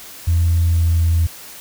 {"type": "tone with pitch glide", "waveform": "sine", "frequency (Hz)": [84.5, 83.19], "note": ["E2", "E2"], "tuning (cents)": [43, 16], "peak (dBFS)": -11, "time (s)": [0.27, 1.27], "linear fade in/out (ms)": 10, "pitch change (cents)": -27, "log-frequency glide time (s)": [0.68, 0.89], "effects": ["tanh soft clip ceiling -8 dBFS", "white hiss -37 dBFS RMS until 1.6 s"]}